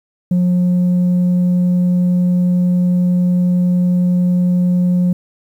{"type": "tone", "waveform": "sine", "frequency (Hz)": 178.9, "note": "F3", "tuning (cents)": 42, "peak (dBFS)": -8, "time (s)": [0.31, 5.13], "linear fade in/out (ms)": 5, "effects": ["tanh soft clip ceiling -10 dBFS", "8-bit"]}